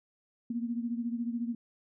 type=beating tone pair; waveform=sine; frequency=233.1 / 247.1 Hz; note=A#3 / B3; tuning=0 / +1 cents; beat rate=14 Hz; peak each=-32 / -37 dBFS; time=0.5-1.55 s; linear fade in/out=5 ms; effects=none